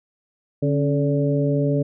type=harmonic tone with a mistuned harmonic; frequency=144.3 Hz; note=D3; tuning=30 cents flat; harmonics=1 / 2 / 3 / 4; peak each=-20 / -23 / -25 / -26 dBFS; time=0.62-1.83 s; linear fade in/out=10 ms; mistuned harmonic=2; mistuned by=-65 cents; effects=none